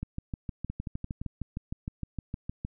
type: two click trains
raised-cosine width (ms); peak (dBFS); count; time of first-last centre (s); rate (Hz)
5; -21 / -22; 18 / 4; 0.03-2.649 / 0.7-1.215; 6.49 / 5.82
effects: none